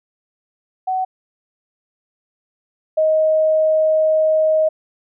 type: tone pair in turn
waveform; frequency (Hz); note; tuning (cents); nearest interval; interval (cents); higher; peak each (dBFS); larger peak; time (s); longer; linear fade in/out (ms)
sine; 750 / 627.4; F#5 / D#5; +23 / +14; minor third; 309; first; -17 / -12; second; 0.87-1.05 / 2.97-4.69; second; 10
effects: none